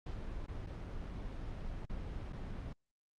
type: noise with dropouts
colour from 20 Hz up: brown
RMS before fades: -42 dBFS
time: 0.06-2.73 s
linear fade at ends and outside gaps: 5 ms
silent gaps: 0.464-0.481 / 0.664-0.669 / 1.855-1.895 / 2.326-2.33 s
effects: low-pass 5000 Hz 12 dB/octave + Opus 48 kbps